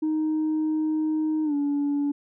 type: tone with pitch glide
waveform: sine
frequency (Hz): 311.1 to 286.9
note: D#4 to D4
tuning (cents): 0 to -40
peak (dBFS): -20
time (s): 0.02-2.12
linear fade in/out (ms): 10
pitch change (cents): -140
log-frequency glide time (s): 1.44-1.54
effects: tanh soft clip ceiling -20 dBFS